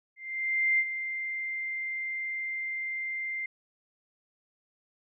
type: tone with ADSR envelope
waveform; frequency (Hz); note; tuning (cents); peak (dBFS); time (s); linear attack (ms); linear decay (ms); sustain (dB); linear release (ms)
sine; 2093; C7; 0; -21; 0.16-3.46; 630; 51; -10; 4
effects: none